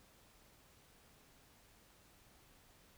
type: silence
effects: pink hiss -66 dBFS RMS until 2.97 s